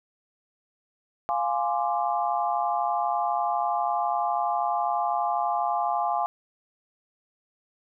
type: chord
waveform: sine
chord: D half-diminished seventh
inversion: first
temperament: equal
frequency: 698.5 / 830.6 / 1046.5 / 1174.7 Hz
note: F5 / Ab5 / C6 / D6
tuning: 0 / 0 / 0 / 0 cents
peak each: -27 / -27 / -31 / -32 dBFS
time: 1.29-6.26 s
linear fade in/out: 0 ms
effects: none